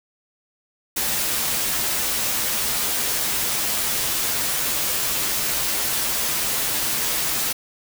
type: noise with comb filter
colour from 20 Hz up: white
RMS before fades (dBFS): -23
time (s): 0.96-7.53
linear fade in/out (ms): 10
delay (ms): 11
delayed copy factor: -0.6
effects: none